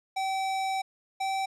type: tone pair in turn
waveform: square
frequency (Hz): 769 / 772.8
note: G5 / G5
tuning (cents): -33 / -25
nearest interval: unison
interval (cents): 8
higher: second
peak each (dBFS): -28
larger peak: neither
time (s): 0.16-0.82 / 1.2-1.46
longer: first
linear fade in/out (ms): 10
effects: low-pass 8000 Hz 12 dB/octave